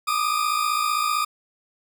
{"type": "tone pair together", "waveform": "40% pulse", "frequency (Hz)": [1189, 1244.5], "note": ["D6", "D#6"], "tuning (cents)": [21, 0], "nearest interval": "minor second", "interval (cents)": 79, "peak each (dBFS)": -23, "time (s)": [0.07, 1.25], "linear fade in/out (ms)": 10, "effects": []}